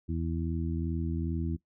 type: harmonic tone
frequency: 82.41 Hz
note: E2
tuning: in tune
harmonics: 1 / 2 / 3 / 4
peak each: -32 / -35 / -37 / -38 dBFS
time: 0.08-1.57 s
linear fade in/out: 20 ms
effects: noise-tail reverb RT60 0.1 s tail -17 dB re dry